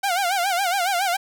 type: tone with vibrato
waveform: sawtooth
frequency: 745 Hz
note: F#5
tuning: 12 cents sharp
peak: -16 dBFS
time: 0.03-1.17 s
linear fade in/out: 10 ms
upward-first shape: sine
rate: 7.2 Hz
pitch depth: 140 cents each way
effects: none